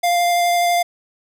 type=tone with vibrato; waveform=square; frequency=698.5 Hz; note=F5; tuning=in tune; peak=-15 dBFS; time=0.03-0.83 s; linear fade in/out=10 ms; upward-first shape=triangle; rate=12 Hz; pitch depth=11 cents each way; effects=none